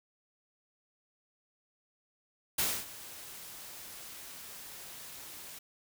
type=noise with ADSR envelope; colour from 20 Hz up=white; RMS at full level=-29 dBFS; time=2.58-5.59 s; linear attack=8 ms; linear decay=260 ms; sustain=-18 dB; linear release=8 ms; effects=none